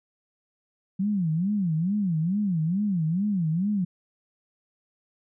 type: tone with vibrato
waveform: sine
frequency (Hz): 181.3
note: F#3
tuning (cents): -35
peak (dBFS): -22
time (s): 0.99-3.85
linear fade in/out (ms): 10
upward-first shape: sine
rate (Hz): 2.3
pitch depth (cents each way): 260
effects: none